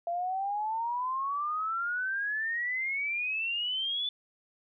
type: exponential sweep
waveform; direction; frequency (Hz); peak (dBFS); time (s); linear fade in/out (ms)
sine; up; 678 to 3501; -29; 0.07-4.09; 2
effects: none